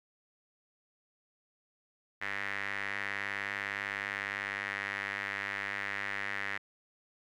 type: tone with band-pass filter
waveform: sawtooth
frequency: 99.8 Hz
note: G2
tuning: 32 cents sharp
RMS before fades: -37 dBFS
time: 2.21-6.58 s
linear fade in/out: 10 ms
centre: 1900 Hz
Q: 4.7
effects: none